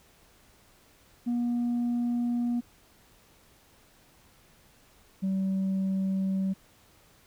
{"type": "tone pair in turn", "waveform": "sine", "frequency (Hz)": [240, 191.54], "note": ["B3", "G3"], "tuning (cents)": [-49, -40], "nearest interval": "major third", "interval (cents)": 391, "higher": "first", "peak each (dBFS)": -23, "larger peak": "neither", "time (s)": [[1.26, 2.61], [5.22, 6.54]], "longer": "first", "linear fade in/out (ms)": 20, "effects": ["tanh soft clip ceiling -24 dBFS", "pink hiss -60 dBFS RMS until 7.26 s"]}